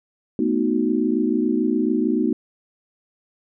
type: chord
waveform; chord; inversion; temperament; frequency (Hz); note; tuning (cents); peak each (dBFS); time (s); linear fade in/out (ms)
sine; B dominant seventh; third; equal; 220 / 246.9 / 311.1 / 370; A3 / B3 / D#4 / F#4; 0 / 0 / 0 / 0; -24 / -22 / -22 / -25; 0.39-2.33; 2
effects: none